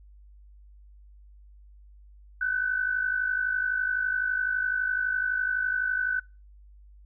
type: tone pair together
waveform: sine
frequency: 1497.1 / 1549 Hz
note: F#6 / G6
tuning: +20 / -21 cents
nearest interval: minor second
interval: 59 cents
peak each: -25 / -31 dBFS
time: 2.41-6.2 s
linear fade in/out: 5 ms
effects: noise-tail reverb RT60 0.3 s tail -25 dB re dry + added 50 Hz sine -49 dBFS peak until 7.05 s